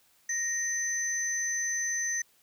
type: tone pair together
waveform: sine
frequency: 1864.7 / 6094 Hz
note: A#6 / G8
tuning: 0 / -50 cents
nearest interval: octave + major sixth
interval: 2050 cents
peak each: -31 / -29 dBFS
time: 0.29-2.22 s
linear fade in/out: 5 ms
effects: tanh soft clip ceiling -22 dBFS + white hiss -65 dBFS RMS until 2.42 s